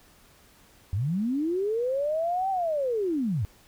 sine linear two-way sweep, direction up then down, 85.5 to 784 to 85.5 Hz, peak -24 dBFS, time 0.93-3.45 s, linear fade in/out 0 ms, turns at 2.5 s, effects pink hiss -57 dBFS RMS until 3.67 s

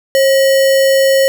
sine tone with sample-and-hold, 540 Hz, C#5, 45 cents flat, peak -7 dBFS, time 0.15-1.28 s, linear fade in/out 0 ms, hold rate 2450 Hz, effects none

